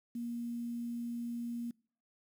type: tone with quantisation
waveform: sine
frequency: 236.5 Hz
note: A#3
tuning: 25 cents sharp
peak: -36 dBFS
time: 0.15-1.71 s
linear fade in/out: 5 ms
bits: 10
effects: noise-tail reverb RT60 0.5 s tail -25 dB re dry